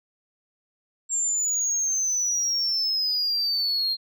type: exponential sweep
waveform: sine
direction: down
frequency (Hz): 7450 to 4186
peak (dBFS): -20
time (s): 1.09-3.97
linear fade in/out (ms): 50
effects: tanh soft clip ceiling -20 dBFS